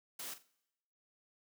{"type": "noise with echo", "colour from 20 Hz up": "white", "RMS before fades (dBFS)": -44, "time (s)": [0.19, 0.34], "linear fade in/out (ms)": 5, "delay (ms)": 44, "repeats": 3, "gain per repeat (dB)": -12, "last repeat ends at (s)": 0.472, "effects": ["noise-tail reverb RT60 0.9 s tail -23 dB re dry", "high-pass 200 Hz 12 dB/octave"]}